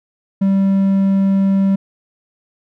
triangle tone, 194.7 Hz, G3, 12 cents flat, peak -9 dBFS, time 0.41-1.76 s, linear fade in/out 10 ms, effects none

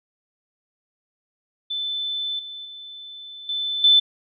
sine tone with level steps, 3520 Hz, A7, in tune, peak -24 / -33 / -36 / -23 / -11 dBFS, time 1.7-4 s, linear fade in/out 10 ms, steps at 2.39 / 2.65 / 3.49 / 3.84 s, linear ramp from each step 2 ms, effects none

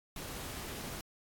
pink noise, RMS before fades -43 dBFS, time 0.16-1.01 s, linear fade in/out 2 ms, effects AAC 64 kbps

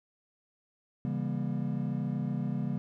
triangle chord, C# diminished seventh, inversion none, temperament just, 138.59 / 166.31 / 199.57 / 239.5 Hz, C#3 / E3 / G3 / Bb3, 0 / +16 / +31 / +47 cents, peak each -32 / -35 / -33 / -34 dBFS, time 1.05-2.78 s, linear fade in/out 0 ms, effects none

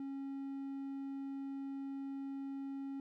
triangle tone, 273.9 Hz, C#4, 21 cents flat, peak -38 dBFS, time 0-3 s, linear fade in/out 2 ms, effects none

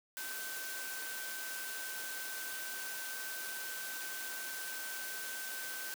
sine tone in noise, 1538 Hz, G6, 33 cents flat, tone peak -44 dBFS, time 0.17-5.94 s, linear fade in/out 0 ms, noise white, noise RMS -43 dBFS, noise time 0.17-5.94 s, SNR -4 dB, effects high-pass 300 Hz 12 dB/octave

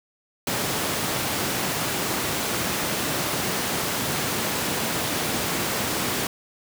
pink high-pass noise, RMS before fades -26 dBFS, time 0.47-6.27 s, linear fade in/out 2 ms, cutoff 140 Hz, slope 12 dB/octave, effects none

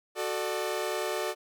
sawtooth chord, D major, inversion first, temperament equal with one note detuned, 370 / 440 / 597.6 Hz, F#4 / A4 / D5, 0 / 0 / +30 cents, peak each -30 dBFS, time 0.15-1.35 s, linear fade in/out 50 ms, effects none

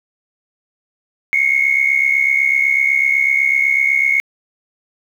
sine tone pair together, 2149 / 2217 Hz, C7 / C#7, +46 / 0 cents, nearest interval minor second, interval 54 cents, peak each -14 dBFS, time 1.33-4.2 s, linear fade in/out 0 ms, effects tanh soft clip ceiling -4 dBFS + 7-bit

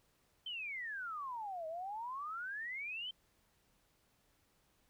sine exponential two-way sweep, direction down then up, 3136 to 624 to 3136 Hz, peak -40 dBFS, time 0.46-3.11 s, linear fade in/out 5 ms, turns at 1.67 s, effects pink hiss -74 dBFS RMS until 4.89 s

